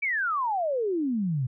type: exponential sweep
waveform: sine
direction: down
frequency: 2349 to 120 Hz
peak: -24 dBFS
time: 0.02-1.47 s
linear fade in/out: 10 ms
effects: none